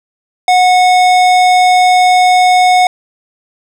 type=tone with hard clipping; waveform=sine; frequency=731 Hz; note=F#5; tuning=21 cents flat; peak=-7 dBFS; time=0.48-2.87 s; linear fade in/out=2 ms; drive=16 dB; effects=none